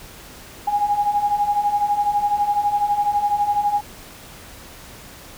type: beating tone pair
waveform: sine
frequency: 814 / 826 Hz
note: G#5 / G#5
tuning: -35 / -10 cents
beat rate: 12 Hz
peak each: -23 / -18 dBFS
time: 0.67-3.81 s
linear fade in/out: 10 ms
effects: pink hiss -41 dBFS RMS until 5.37 s